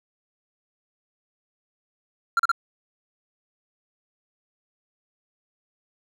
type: tone bursts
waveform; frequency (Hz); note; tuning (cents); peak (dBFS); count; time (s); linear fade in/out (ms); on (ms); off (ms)
triangle; 1375; F6; -27; -15; 3; 2.37-2.516; 2; 24; 37
effects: none